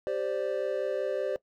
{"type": "chord", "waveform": "triangle", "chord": "G suspended fourth", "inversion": "none", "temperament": "just", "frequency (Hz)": [392, 522.7, 588], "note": ["G4", "C5", "D5"], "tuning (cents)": [0, -2, 2], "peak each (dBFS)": [-32, -30, -30], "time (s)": [0.07, 1.36], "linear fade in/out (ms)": 0, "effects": ["noise-tail reverb RT60 0.1 s tail -19 dB re dry"]}